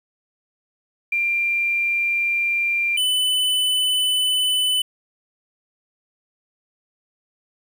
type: tone pair in turn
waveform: sine / square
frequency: 2379 / 3006 Hz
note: D7 / F#7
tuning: +22 / +27 cents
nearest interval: major third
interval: 405 cents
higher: second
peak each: -18 dBFS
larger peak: neither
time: 1.12-2.97 / 2.97-4.82 s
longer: neither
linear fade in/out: 5 ms
effects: 8-bit